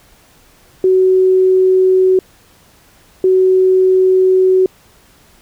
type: tone bursts at uneven times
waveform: sine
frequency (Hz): 374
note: F#4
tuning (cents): +19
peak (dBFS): -7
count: 2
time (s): 0.84-2.19 / 3.24-4.66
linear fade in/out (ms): 2
effects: pink hiss -48 dBFS RMS until 5.41 s